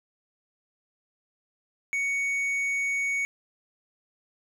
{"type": "tone with tanh clipping", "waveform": "sine", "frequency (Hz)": 2230, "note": "C#7", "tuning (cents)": 10, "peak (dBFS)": -26, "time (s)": [1.93, 3.25], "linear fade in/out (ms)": 0, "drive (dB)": 6, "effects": []}